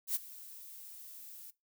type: noise with ADSR envelope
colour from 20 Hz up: violet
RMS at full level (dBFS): -31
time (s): 0.07-1.51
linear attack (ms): 82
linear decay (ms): 23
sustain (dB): -19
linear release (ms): 12
effects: noise-tail reverb RT60 0.2 s tail -20 dB re dry